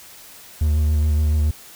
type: tone with vibrato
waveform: triangle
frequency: 76 Hz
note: D#2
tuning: 40 cents flat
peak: -13 dBFS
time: 0.61-1.51 s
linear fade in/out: 5 ms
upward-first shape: sine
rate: 7.1 Hz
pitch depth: 28 cents each way
effects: white hiss -43 dBFS RMS until 1.75 s